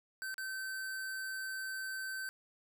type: tone with dropouts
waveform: square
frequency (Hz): 1542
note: G6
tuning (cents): -29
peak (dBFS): -39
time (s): 0.22-2.29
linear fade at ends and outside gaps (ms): 0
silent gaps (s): 0.342-0.381
effects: 13-bit